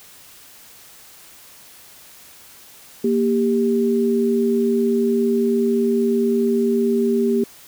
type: tone pair together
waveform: sine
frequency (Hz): 233.6 / 396.1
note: A#3 / G4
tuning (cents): +4 / +18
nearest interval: major sixth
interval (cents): 914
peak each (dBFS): -18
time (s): 3.04-7.44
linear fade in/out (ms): 5
effects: white hiss -45 dBFS RMS until 7.67 s